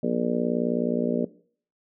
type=harmonic tone; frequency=59.4 Hz; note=A#1; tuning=33 cents sharp; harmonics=3 / 4 / 5 / 6 / 7 / 8 / 9 / 10; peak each=-30 / -26 / -33 / -34 / -30 / -31 / -39 / -32 dBFS; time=0.03-1.25 s; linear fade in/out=5 ms; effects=noise-tail reverb RT60 0.5 s tail -19 dB re dry

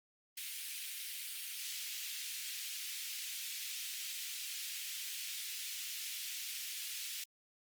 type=high-pass noise; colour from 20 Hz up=pink; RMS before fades=-43 dBFS; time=0.37-7.24 s; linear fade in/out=5 ms; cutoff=2400 Hz; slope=24 dB/octave; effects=Opus 32 kbps

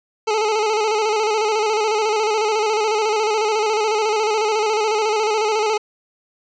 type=tone with vibrato; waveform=25% pulse; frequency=430.7 Hz; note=A4; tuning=37 cents flat; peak=-13 dBFS; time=0.27-5.78 s; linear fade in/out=10 ms; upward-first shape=square; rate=14 Hz; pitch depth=48 cents each way; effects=resampled to 16000 Hz + 9-bit

